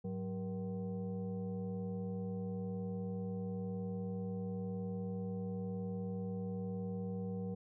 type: tone with frequency modulation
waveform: sine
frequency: 185 Hz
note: F#3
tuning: in tune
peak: -37 dBFS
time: 0.04-7.55 s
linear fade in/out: 10 ms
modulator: 289 Hz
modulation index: 0.97
effects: none